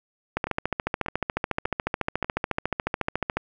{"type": "two click trains", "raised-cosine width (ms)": 0.5, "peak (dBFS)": [-9, -16], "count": [43, 4], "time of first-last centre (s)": [[0.37, 3.37], [0.47, 2.245]], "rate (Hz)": [14, 1.69], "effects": []}